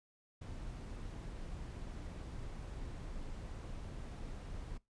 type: noise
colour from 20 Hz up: brown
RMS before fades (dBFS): -45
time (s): 0.41-4.78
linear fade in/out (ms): 10
effects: noise-tail reverb RT60 0.2 s tail -22 dB re dry + resampled to 22050 Hz